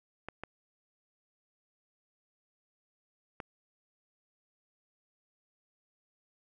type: clicks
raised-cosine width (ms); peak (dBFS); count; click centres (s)
0.5; -24; 3; 0.286 / 0.436 / 3.402
effects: none